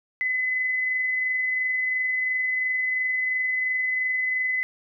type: tone with amplitude modulation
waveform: sine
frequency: 2020 Hz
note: B6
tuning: 39 cents sharp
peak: -21 dBFS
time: 0.21-4.63 s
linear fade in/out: 0 ms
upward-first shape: sine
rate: 22.9 Hz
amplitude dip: 25%
effects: none